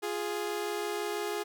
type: tone pair together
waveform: sawtooth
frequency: 349.2 / 415.3 Hz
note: F4 / G#4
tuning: 0 / 0 cents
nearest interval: minor third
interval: 300 cents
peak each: -33 / -29 dBFS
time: 0.02-1.44 s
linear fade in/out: 20 ms
effects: none